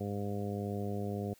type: harmonic tone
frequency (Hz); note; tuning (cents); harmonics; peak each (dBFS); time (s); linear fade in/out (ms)
101.6; G#2; -38; 1 / 2 / 3 / 4 / 5 / 6 / 7; -38 / -38 / -45 / -41 / -44 / -49 / -46; 0-1.34; 10
effects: white hiss -64 dBFS RMS until 1.39 s